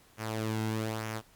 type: tone with flanger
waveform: sawtooth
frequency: 110 Hz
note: A2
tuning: in tune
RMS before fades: -34 dBFS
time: 0.17-1.22 s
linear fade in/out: 50 ms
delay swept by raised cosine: 0.23 to 1.73 ms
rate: 1.1 Hz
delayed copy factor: -0.55
effects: pink hiss -61 dBFS RMS until 1.35 s + Opus 48 kbps